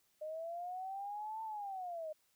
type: linear two-way sweep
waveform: sine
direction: up then down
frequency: 608 to 894 to 608 Hz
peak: -40 dBFS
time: 0.21-2.13 s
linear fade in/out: 10 ms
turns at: 1.43 s
effects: white hiss -75 dBFS RMS until 2.35 s